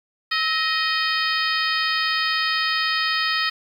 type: harmonic tone with a mistuned harmonic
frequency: 624 Hz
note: D#5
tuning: 5 cents sharp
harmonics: 2 / 3 / 4 / 5 / 6 / 7 / 8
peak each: -26 / -24 / -29 / -29 / -31 / -28 / -29 dBFS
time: 0.31-3.5 s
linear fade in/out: 10 ms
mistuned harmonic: 2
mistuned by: +63 cents
effects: 8-bit